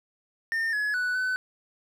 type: tone with pitch steps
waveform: triangle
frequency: 1815 / 1693 / 1483 / 1509 Hz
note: A#6 / G#6 / F#6 / F#6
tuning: -47 / +33 / +4 / +34 cents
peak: -23 dBFS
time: 0.52-1.36 s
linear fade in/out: 0 ms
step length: 210 ms
effects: none